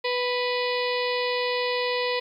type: harmonic tone with a mistuned harmonic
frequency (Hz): 493.9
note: B4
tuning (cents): 0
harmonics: 1 / 2 / 4 / 5 / 6 / 7 / 8 / 9 / 10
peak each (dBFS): -26 / -31 / -32 / -34 / -37 / -38 / -37 / -37 / -40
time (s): 0.04-2.2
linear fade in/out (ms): 10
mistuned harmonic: 9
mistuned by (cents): -44
effects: 10-bit